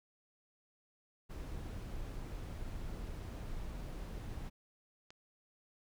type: noise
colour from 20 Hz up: brown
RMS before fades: -43 dBFS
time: 1.29-4.5 s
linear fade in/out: 20 ms
type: click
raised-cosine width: 0.2 ms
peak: -36 dBFS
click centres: 5.105 s
effects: none